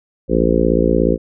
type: harmonic tone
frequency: 56.9 Hz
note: A#1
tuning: 41 cents flat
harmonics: 1 / 3 / 4 / 5 / 6 / 7 / 8 / 9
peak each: -20 / -20 / -20 / -20 / -20 / -20 / -20 / -20 dBFS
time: 0.28-1.18 s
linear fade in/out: 50 ms
effects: none